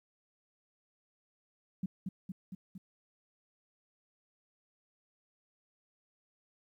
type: tone with echo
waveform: sine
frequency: 187.1 Hz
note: F#3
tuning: 20 cents sharp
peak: -31 dBFS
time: 1.83-1.86 s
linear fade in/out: 5 ms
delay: 230 ms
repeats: 4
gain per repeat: -3 dB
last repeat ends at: 2.78 s
effects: 12-bit